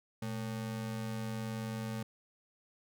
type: ring-modulated tone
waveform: square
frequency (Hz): 168.4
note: E3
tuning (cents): +37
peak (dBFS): -34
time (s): 0.22-2.03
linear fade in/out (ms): 5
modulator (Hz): 49.5
effects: none